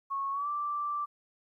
sine tone with pitch glide, 1100 to 1172.2 Hz, C#6 to D6, -14 to -4 cents, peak -30 dBFS, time 0.1-1.06 s, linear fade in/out 20 ms, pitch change +110 cents, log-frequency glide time 0.32-0.48 s, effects 12-bit

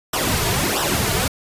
pink noise with flanger, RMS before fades -20 dBFS, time 0.13-1.28 s, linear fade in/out 5 ms, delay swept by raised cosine 0.44 to 3.84 ms, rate 1.5 Hz, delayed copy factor -0.75, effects resampled to 32000 Hz

